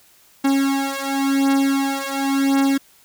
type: beating tone pair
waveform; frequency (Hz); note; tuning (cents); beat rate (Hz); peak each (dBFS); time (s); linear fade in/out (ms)
45% pulse; 273.3 / 274.23; C#4 / C#4; -24 / -19; 0.93; -20; 0.44-2.78; 10
effects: white hiss -53 dBFS RMS until 3.04 s